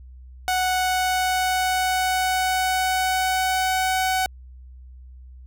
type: tone with pitch glide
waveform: sawtooth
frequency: 740 to 749.9 Hz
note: F#5 to F#5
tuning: 0 to +23 cents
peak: -16 dBFS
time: 0.48-4.26 s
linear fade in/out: 0 ms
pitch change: +23 cents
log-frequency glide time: 0.76-3.65 s
effects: added 63 Hz sine -40 dBFS peak until 5.46 s